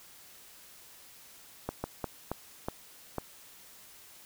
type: slowing click train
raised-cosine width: 1 ms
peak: -18 dBFS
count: 6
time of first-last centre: 1.69-3.183 s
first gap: 150 ms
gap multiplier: 1.35
effects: white hiss -54 dBFS RMS until 4.25 s